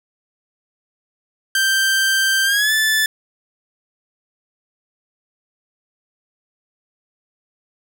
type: tone with pitch glide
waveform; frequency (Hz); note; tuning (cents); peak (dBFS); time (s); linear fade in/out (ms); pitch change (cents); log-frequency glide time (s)
sawtooth; 1568 to 1749.9; G6 to A6; 0 to -10; -11; 1.55-3.06; 2; +190; 2.44-2.72
effects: none